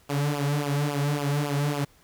sawtooth tone with flanger, 144.3 Hz, D3, 30 cents flat, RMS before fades -26 dBFS, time 0.09-1.85 s, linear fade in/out 10 ms, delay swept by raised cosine 0.49 to 4.19 ms, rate 3.6 Hz, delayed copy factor -0.85, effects pink hiss -59 dBFS RMS until 2.03 s

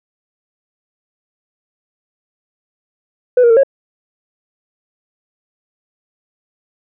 sine tone with pitch steps, 497.6 / 471.6 / 454.3 / 547 Hz, B4 / A#4 / A#4 / C#5, +13 / +20 / -45 / -23 cents, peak -4 dBFS, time 3.37-3.634 s, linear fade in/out 5 ms, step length 66 ms, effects tanh soft clip ceiling -4 dBFS

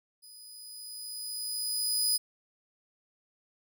20% pulse tone with level ramp, 4978 Hz, D#8, in tune, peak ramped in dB -44 to -18 dBFS, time 0.22-2.18 s, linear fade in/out 20 ms, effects none

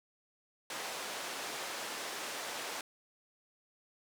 pink band-pass noise, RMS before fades -41 dBFS, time 0.7-2.81 s, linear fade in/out 2 ms, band 500 to 9200 Hz, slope 12 dB/octave, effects none

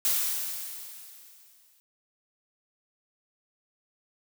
blue noise with exponential decay, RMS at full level -24 dBFS, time 0.05-1.8 s, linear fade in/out 0 ms, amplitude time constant 380 ms, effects none

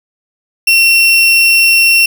35% pulse tone, 2722 Hz, F7, 45 cents flat, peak -4 dBFS, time 0.67-2.06 s, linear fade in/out 5 ms, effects none

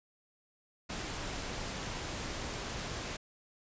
pink noise, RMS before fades -39 dBFS, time 0.89-3.17 s, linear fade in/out 10 ms, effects resampled to 16000 Hz

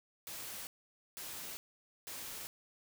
white noise bursts, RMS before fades -45 dBFS, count 3, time 0.27-2.47 s, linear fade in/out 0 ms, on 400 ms, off 500 ms, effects none

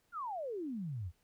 sine exponential sweep, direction down, 1460 to 77.78 Hz, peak -37 dBFS, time 0.12-1.12 s, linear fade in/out 50 ms, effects pink hiss -75 dBFS RMS until 1.23 s

